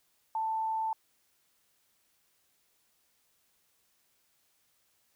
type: tone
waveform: sine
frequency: 885 Hz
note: A5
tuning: 10 cents sharp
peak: -29 dBFS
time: 0.35-0.93 s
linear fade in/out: 2 ms
effects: white hiss -72 dBFS RMS until 5.15 s